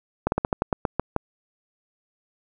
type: slowing click train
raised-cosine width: 1 ms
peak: -7 dBFS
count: 10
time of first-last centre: 0.27-1.163 s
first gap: 51 ms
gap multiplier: 1.16
effects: none